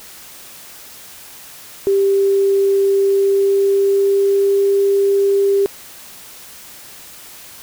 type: tone with pitch glide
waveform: sine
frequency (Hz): 393.6 to 396.8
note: G4 to G4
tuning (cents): +7 to +21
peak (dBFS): -11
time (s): 1.87-5.66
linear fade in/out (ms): 0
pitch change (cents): +14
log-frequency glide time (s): 3-4.61
effects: white hiss -38 dBFS RMS until 7.62 s